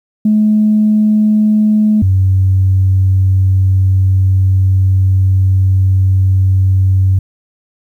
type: tone pair in turn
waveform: sine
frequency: 213.4 / 94.88 Hz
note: G#3 / F#2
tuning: +47 / +44 cents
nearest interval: octave + major second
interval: 1403 cents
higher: first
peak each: -6 dBFS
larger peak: neither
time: 0.25-2.02 / 2.02-7.19 s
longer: second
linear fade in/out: 5 ms
effects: tanh soft clip ceiling -2 dBFS + 8-bit